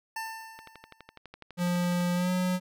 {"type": "tone with exponential decay", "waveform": "25% pulse", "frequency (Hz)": 893, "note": "A5", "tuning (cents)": 25, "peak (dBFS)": -28, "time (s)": [0.16, 1.18], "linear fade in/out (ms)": 5, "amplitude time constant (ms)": 220}
{"type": "click train", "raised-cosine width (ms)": 0.3, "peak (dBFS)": -28, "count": 18, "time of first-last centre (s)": [0.59, 2.007], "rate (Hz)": 12}
{"type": "tone with pitch glide", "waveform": "square", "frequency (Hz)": [176.5, 182.41], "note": ["F3", "F#3"], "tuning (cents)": [19, -24], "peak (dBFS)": -26, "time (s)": [1.57, 2.6], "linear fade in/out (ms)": 50, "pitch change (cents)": 57, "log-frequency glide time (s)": [2.14, 2.31]}
{"effects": []}